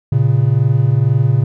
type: tone pair together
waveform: triangle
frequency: 115.05 / 137.1 Hz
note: A#2 / C#3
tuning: -22 / -19 cents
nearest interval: minor third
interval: 303 cents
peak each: -11 dBFS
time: 0.12-1.44 s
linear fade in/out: 5 ms
effects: none